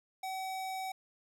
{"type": "tone", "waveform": "square", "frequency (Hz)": 759, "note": "F#5", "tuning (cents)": 44, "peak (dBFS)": -37, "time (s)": [0.23, 0.92], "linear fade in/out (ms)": 5, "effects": []}